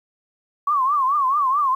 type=tone with vibrato; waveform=sine; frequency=1108.7 Hz; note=C#6; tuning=in tune; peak=-16 dBFS; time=0.67-1.75 s; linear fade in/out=5 ms; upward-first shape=triangle; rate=4.6 Hz; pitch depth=170 cents each way; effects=9-bit